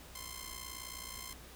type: ring-modulated tone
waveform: 5% pulse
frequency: 1046.5 Hz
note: C6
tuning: in tune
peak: -29 dBFS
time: 0.15-1.33 s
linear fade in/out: 2 ms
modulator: 29.5 Hz
effects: added 60 Hz sine -54 dBFS peak until 1.55 s + pink hiss -54 dBFS RMS until 1.55 s